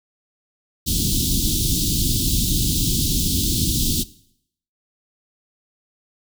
pink band-stop noise, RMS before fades -20 dBFS, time 0.86-4.04 s, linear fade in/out 20 ms, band 330 to 3300 Hz, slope 48 dB/octave, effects noise-tail reverb RT60 0.7 s tail -19 dB re dry

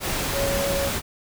sine tone in noise, 556 Hz, C#5, 5 cents sharp, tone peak -24 dBFS, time 0.32-0.91 s, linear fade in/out 50 ms, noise pink, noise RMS -26 dBFS, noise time 0-1.02 s, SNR -1 dB, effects none

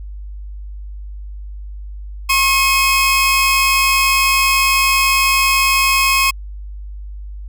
sawtooth tone pair together, 1082 / 2544 Hz, C#6 / D#7, -42 / +38 cents, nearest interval octave + minor third, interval 1480 cents, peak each -11 dBFS, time 2.29-6.31 s, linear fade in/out 10 ms, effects added 50 Hz sine -27 dBFS peak until 7.48 s

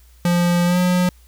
square tone with pitch glide, 174.61 to 180.14 Hz, F3 to F#3, 0 to -46 cents, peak -15 dBFS, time 0.25-1.09 s, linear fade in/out 2 ms, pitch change +54 cents, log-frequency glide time 0.65-0.78 s, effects added 60 Hz sine -46 dBFS peak until 1.27 s + white hiss -56 dBFS RMS until 1.27 s

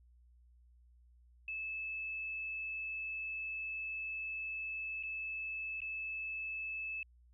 sine tone with dropouts, 2613 Hz, E7, 16 cents flat, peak -38 dBFS, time 1.48-7.03 s, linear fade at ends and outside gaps 2 ms, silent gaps 5.028-5.034 / 5.805-5.817 s, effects added 60 Hz sine -61 dBFS peak until 7.33 s

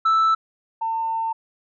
sine tone pair in turn, 1318.5 / 901.5 Hz, E6 / A5, 0 / +42 cents, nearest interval perfect fifth, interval 658 cents, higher first, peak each -12 / -21 dBFS, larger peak first, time 0.05-0.35 / 0.81-1.33 s, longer second, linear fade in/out 10 ms, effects tanh soft clip ceiling -14 dBFS

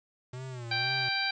square tone with vibrato, 123.47 Hz, B2, in tune, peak -38 dBFS, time 0.33-1.09 s, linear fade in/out 5 ms, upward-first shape sine, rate 2 Hz, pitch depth 110 cents each way
harmonic tone, 784 Hz, G5, in tune, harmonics 1 / 2 / 3 / 4 / 5 / 6, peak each -36 / -33 / -33 / -41 / -35 / -34 dBFS, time 0.71-1.31 s, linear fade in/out 5 ms
effects resampled to 16000 Hz + 10-bit

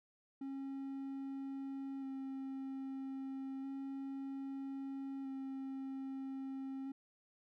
triangle tone with vibrato, 270 Hz, C#4, 45 cents flat, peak -39 dBFS, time 0.41-6.92 s, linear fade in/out 5 ms, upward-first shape square, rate 0.31 Hz, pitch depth 12 cents each way, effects none

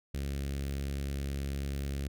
sawtooth tone with notch filter, 69.3 Hz, C#2, in tune, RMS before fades -35 dBFS, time 0.14-2.08 s, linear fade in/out 5 ms, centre 940 Hz, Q 0.62, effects none

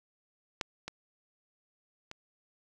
clicks, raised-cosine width 0.2 ms, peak -14 / -21 / -25 dBFS, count 3, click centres 0.612 / 0.88 / 2.114 s, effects none

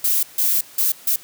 violet noise bursts at uneven times, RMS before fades -18 dBFS, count 4, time 0.04-0.23 / 0.38-0.61 / 0.78-0.92 / 1.07-1.16 s, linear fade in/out 5 ms, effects white hiss -44 dBFS RMS until 1.23 s + high-pass 100 Hz 12 dB/octave

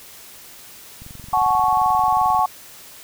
click train, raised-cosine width 5 ms, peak -27 dBFS, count 32, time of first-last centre 1.02-2.392 s, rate 22.6 Hz
sine chord, F# minor, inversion none, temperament equal with one note detuned, 740 / 860.4 / 1108.7 Hz, F#5 / A5 / C#6, 0 / -39 / 0 cents, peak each -19 dBFS, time 1.33-2.46 s, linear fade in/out 5 ms
effects white hiss -42 dBFS RMS until 3.03 s

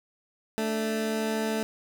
20% pulse tone pair together, 220 / 293.7 Hz, A3 / D4, 0 / 0 cents, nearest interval perfect fourth, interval 500 cents, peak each -22 / -32 dBFS, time 0.58-1.63 s, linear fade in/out 0 ms, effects none

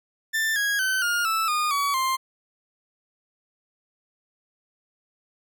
40% pulse tone with pitch steps, 1778 / 1649.4 / 1530.1 / 1419.4 / 1316.7 / 1221.4 / 1133.1 / 1051.1 Hz, A6 / G#6 / G6 / F6 / E6 / D#6 / C#6 / C6, +18 / -12 / -42 / +28 / -2 / -32 / +38 / +8 cents, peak -21 dBFS, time 0.33-2.17 s, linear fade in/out 20 ms, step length 230 ms, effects none

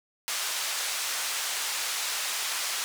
white band-pass noise, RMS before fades -31 dBFS, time 0.28-2.84 s, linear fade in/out 0 ms, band 810 to 8000 Hz, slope 12 dB/octave, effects none

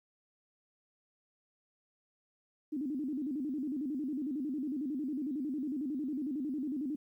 sine tone with vibrato, 279.6 Hz, C#4, 15 cents sharp, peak -33 dBFS, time 2.72-6.96 s, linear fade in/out 10 ms, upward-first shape square, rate 11 Hz, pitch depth 150 cents each way, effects 12-bit

